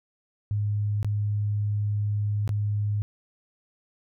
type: tone with dropouts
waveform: sine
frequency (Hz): 103.83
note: G#2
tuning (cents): 0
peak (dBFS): -23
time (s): 0.51-3.02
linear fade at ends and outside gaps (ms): 0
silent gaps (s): 1.029-1.046 / 2.477-2.492
effects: none